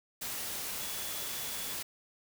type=tone in noise; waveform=sine; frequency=3410 Hz; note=G#7; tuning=45 cents sharp; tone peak=-48 dBFS; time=0.8-1.74 s; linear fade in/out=10 ms; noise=white; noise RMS=-38 dBFS; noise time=0.21-1.83 s; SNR=-13 dB; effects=none